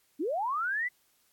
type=linear sweep; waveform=sine; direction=up; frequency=259 to 2035 Hz; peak=-28 dBFS; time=0.19-0.89 s; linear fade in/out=20 ms; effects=white hiss -69 dBFS RMS until 1.32 s + AAC 64 kbps